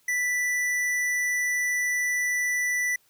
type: tone with hard clipping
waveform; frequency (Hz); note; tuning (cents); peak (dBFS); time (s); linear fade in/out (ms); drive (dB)
sine; 1975.5; B6; 0; -25; 0.08-2.96; 5; 13
effects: white hiss -64 dBFS RMS until 3.09 s